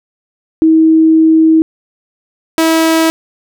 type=tone pair in turn; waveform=sine / sawtooth; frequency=320 / 324.1 Hz; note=D#4 / E4; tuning=+49 / -29 cents; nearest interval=unison; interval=22 cents; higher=second; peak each=-4 dBFS; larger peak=neither; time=0.62-1.62 / 2.58-3.1 s; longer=first; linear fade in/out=0 ms; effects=none